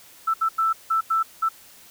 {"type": "tone bursts at uneven times", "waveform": "sine", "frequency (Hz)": 1324, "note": "E6", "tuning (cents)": 7, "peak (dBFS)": -18, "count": 6, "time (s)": [[0.27, 0.34], [0.41, 0.49], [0.58, 0.73], [0.9, 1.01], [1.1, 1.23], [1.42, 1.49]], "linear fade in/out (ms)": 10, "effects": ["white hiss -49 dBFS RMS until 1.9 s"]}